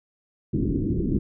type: low-pass noise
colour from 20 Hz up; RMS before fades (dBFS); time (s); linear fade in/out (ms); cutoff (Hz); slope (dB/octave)
white; -24; 0.53-1.19; 10; 350; 48
effects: none